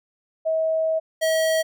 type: tone pair in turn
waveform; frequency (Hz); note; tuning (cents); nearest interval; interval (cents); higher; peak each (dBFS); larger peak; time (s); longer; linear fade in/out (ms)
sine / square; 641 / 641; E5 / E5; -49 / -49; unison; 0; neither; -19; neither; 0.45-1 / 1.21-1.63; first; 20
effects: none